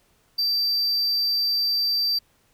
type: tone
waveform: triangle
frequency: 4675 Hz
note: D8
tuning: 9 cents flat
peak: -19 dBFS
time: 0.38-2.19 s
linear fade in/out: 10 ms
effects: pink hiss -63 dBFS RMS until 2.53 s